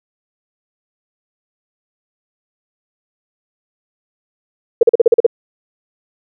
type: tone bursts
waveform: sine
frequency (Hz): 466.2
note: A#4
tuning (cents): 0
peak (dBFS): -3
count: 8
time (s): 4.81-5.265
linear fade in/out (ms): 5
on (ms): 21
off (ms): 41
effects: none